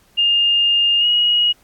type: tone with pitch glide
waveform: sine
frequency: 2820 to 2894 Hz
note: F7 to F#7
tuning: +16 to -39 cents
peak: -12 dBFS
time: 0.17-1.53 s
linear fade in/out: 20 ms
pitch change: +45 cents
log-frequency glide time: 0.99-1.06 s
effects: pink hiss -55 dBFS RMS until 1.63 s + AAC 64 kbps